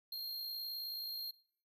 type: tone with amplitude modulation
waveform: square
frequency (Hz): 4217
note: C8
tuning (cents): +13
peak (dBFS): -39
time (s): 0.12-1.31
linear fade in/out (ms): 5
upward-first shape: sine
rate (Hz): 59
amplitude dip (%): 30
effects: noise-tail reverb RT60 0.5 s tail -17 dB re dry